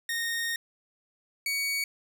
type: tone pair in turn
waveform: sawtooth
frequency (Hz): 1851 / 2250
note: A#6 / C#7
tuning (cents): -13 / +25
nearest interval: minor third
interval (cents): 338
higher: second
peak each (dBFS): -25 / -24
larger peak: second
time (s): 0.09-0.56 / 1.46-1.84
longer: first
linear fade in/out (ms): 2
effects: none